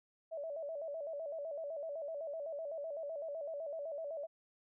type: tone with vibrato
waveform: sine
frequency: 611 Hz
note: D#5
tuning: 32 cents flat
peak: -39 dBFS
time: 0.31-4.27 s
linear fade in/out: 20 ms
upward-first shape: square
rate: 7.9 Hz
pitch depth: 110 cents each way
effects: none